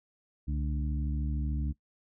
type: harmonic tone with a mistuned harmonic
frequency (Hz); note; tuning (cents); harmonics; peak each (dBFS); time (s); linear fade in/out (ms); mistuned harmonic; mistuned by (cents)
73.42; D2; 0; 1 / 2 / 3 / 4; -30 / -36 / -40 / -42; 0.47-1.73; 20; 1; -120
effects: noise-tail reverb RT60 0.1 s tail -20 dB re dry

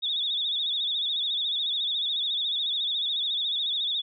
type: tone with vibrato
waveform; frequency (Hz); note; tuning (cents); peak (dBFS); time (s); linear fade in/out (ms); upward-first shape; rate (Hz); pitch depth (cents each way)
sine; 3571; A7; +25; -25; 0.02-4.02; 20; sine; 14; 100
effects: none

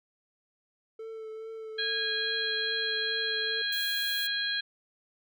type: tone with vibrato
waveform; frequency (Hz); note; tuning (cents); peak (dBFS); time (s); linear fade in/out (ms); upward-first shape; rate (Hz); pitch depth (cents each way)
triangle; 442.5; A4; +10; -36; 0.99-3.62; 5; triangle; 2.4; 23
type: harmonic tone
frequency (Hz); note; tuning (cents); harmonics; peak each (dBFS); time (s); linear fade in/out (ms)
821; G#5; -20; 2 / 3 / 4 / 5; -32 / -43 / -33 / -33; 1.78-4.61; 10
type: noise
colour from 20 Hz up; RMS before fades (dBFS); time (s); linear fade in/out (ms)
violet; -39; 3.72-4.27; 5
effects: none

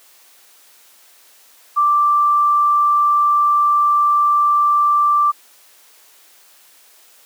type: tone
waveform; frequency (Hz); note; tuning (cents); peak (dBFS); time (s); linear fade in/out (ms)
sine; 1175; D6; +1; -11; 1.76-5.32; 20
effects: white hiss -49 dBFS RMS until 7.25 s + high-pass 400 Hz 12 dB/octave

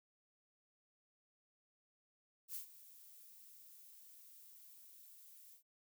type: noise with ADSR envelope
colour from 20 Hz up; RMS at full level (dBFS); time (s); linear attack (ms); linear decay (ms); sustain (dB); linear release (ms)
violet; -44; 2.48-5.63; 67; 110; -16; 99
effects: none

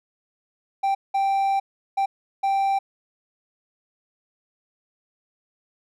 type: tone bursts at uneven times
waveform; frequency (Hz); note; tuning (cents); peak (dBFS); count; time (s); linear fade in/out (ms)
triangle; 784; G5; 0; -17; 4; 0.83-0.95 / 1.14-1.6 / 1.97-2.06 / 2.43-2.79; 10
effects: none

